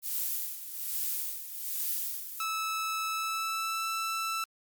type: noise with tremolo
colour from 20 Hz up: violet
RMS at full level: -31 dBFS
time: 0.02-2.46 s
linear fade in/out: 50 ms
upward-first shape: sine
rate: 1.2 Hz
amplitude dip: 70%
type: tone with pitch glide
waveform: sawtooth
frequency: 1307 to 1326 Hz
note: E6 to E6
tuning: -15 to +10 cents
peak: -27 dBFS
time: 2.4-4.44 s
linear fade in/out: 2 ms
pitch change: +25 cents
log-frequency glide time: 3.08-3.88 s
effects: Opus 48 kbps